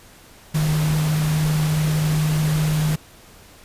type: tone in noise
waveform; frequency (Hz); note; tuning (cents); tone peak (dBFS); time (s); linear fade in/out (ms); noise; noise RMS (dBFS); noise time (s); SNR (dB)
sine; 154; D#3; -17; -17; 0.54-2.96; 10; pink; -29; 0.54-2.96; +9
effects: pink hiss -47 dBFS RMS until 3.64 s + resampled to 32000 Hz